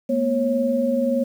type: tone cluster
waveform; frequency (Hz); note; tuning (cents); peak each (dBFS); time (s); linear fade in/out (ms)
sine; 220.6 / 241.8 / 546; A3 / B3 / C#5; +5 / -36 / -26; -28 / -21 / -21; 0.09-1.24; 10
effects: 8-bit